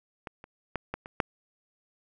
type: clicks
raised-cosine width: 0.5 ms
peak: -22 / -30 / -15 / -17 / -26 / -8 dBFS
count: 6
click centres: 0.272 / 0.441 / 0.757 / 0.94 / 1.059 / 1.202 s
effects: none